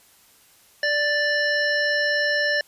harmonic tone with a mistuned harmonic, 587.3 Hz, D5, in tune, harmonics 1 / 3 / 5 / 7 / 9, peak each -25 / -21 / -34 / -34 / -29 dBFS, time 0.83-2.61 s, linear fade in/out 2 ms, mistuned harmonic 9, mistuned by +29 cents, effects white hiss -55 dBFS RMS until 2.67 s + resampled to 32000 Hz

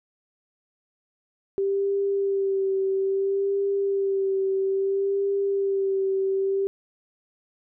sine tone with vibrato, 391.4 Hz, G4, 3 cents flat, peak -21 dBFS, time 1.58-6.67 s, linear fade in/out 0 ms, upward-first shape sine, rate 0.6 Hz, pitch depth 26 cents each way, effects none

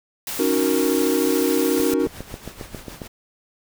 white noise, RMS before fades -29 dBFS, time 0.27-1.94 s, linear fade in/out 2 ms
triangle chord, D# minor seventh, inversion third, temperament equal, 277.2 / 311.1 / 370 / 466.2 Hz, C#4 / D#4 / F#4 / A#4, 0 / 0 / 0 / 0 cents, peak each -21 dBFS, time 0.39-2.07 s, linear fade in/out 5 ms
click train, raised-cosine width 2 ms, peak -18 dBFS, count 10, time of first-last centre 1.8-3.018 s, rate 7.39 Hz
pink noise with tremolo, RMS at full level -38 dBFS, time 1.99-3.08 s, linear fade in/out 10 ms, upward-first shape sine, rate 6.7 Hz, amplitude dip 55%
effects none

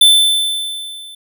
square tone with level ramp, 3530 Hz, A7, 5 cents sharp, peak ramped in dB -4 to -33 dBFS, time 0.01-1.15 s, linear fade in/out 5 ms, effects none

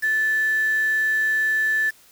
sine tone with quantisation, 1749 Hz, A6, 11 cents flat, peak -18 dBFS, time 0.02-1.91 s, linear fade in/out 20 ms, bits 6, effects white hiss -53 dBFS RMS until 2.11 s

